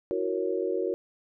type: chord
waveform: sine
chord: F# dominant seventh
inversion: third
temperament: equal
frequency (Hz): 329.6 / 370 / 466.2 / 554.4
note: E4 / F#4 / A#4 / C#5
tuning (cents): 0 / 0 / 0 / 0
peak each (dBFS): -34 / -29 / -31 / -34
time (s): 0.11-0.94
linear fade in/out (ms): 0
effects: none